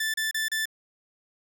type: tone bursts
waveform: sawtooth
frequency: 1760 Hz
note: A6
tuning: in tune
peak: -22 dBFS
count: 4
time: 0-0.656 s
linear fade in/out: 5 ms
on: 140 ms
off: 32 ms
effects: none